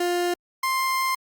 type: tone pair in turn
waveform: 30% pulse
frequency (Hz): 352 / 1050.9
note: F4 / C6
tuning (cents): +14 / +7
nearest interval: octave + perfect fifth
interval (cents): 1893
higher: second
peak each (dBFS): -19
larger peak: neither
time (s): 0-0.34 / 0.63-1.15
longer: second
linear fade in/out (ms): 5
effects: Opus 48 kbps